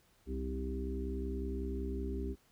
harmonic tone with a mistuned harmonic, 65.5 Hz, C2, 2 cents sharp, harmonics 1 / 3 / 4 / 5 / 6, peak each -37 / -45 / -43 / -47 / -42 dBFS, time 0.26-2.36 s, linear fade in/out 50 ms, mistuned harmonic 5, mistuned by -27 cents, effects pink hiss -69 dBFS RMS until 2.51 s

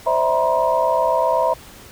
sine tone cluster, 520 / 581 / 649 / 953 / 1033 Hz, C5 / D5 / E5 / A#5 / C6, -11 / -19 / -27 / +38 / -22 cents, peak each -22 / -27 / -19 / -19 / -26 dBFS, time 0.06-1.54 s, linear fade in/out 10 ms, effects pink hiss -42 dBFS RMS until 1.91 s

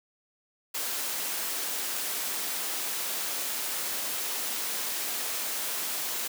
white high-pass noise, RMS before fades -32 dBFS, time 0.74-6.28 s, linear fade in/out 10 ms, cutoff 270 Hz, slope 12 dB/octave, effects none

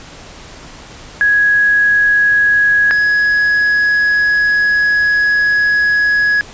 sine / triangle tone pair in turn, 1665 / 1674.6 Hz, G#6 / G#6, +4 / +14 cents, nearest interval unison, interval 10 cents, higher second, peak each -8 / -8 dBFS, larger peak neither, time 1.21-2.91 / 2.91-6.41 s, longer second, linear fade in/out 0 ms, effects pink hiss -35 dBFS RMS until 6.53 s + resampled to 16000 Hz

